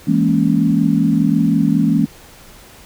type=chord; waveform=sine; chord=A# half-diminished seventh; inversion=second; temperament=equal with one note detuned; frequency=166.06 / 207.7 / 233.1 / 277.2 Hz; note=E3 / G#3 / A#3 / C#4; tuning=+13 / 0 / 0 / 0 cents; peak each=-17 dBFS; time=0.07-2.06 s; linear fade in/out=10 ms; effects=pink hiss -42 dBFS RMS until 2.85 s